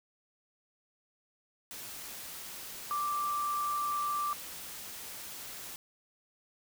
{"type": "tone in noise", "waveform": "sine", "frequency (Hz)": 1174.7, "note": "D6", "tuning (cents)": 0, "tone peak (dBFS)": -30, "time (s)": [2.91, 4.33], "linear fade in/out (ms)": 0, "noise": "white", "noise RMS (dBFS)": -44, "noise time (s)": [1.71, 5.76], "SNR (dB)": 11, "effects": []}